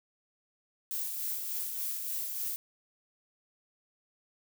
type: noise with tremolo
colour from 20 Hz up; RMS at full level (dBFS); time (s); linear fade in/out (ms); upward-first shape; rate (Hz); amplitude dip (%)
violet; -34; 0.91-2.56; 0; sine; 3.4; 35
effects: none